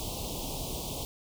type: band-stop noise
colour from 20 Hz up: pink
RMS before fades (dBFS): -36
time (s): 0-1.05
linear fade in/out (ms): 0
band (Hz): 990 to 2800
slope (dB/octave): 48
effects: none